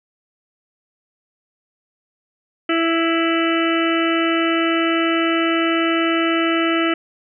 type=harmonic tone; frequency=330.7 Hz; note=E4; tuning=6 cents sharp; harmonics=1 / 2 / 4 / 5 / 6 / 7 / 8 / 9; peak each=-18 / -25 / -23 / -30 / -26 / -29 / -30 / -27 dBFS; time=2.69-6.94 s; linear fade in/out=5 ms; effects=none